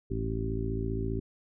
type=harmonic tone with a mistuned harmonic; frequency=55 Hz; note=A1; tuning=in tune; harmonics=1 / 2 / 3 / 4 / 5 / 6 / 7; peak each=-34 / -34 / -40 / -40 / -38 / -43 / -36 dBFS; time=0.1-1.2 s; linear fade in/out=10 ms; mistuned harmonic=1; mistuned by=-130 cents; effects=none